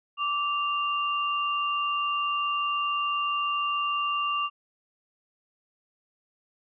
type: tone pair together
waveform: sine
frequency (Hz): 1167.7 / 2787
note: D6 / F7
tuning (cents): -10 / -4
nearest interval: octave + minor third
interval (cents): 1506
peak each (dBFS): -26 / -30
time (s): 0.17-4.5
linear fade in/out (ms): 50
effects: none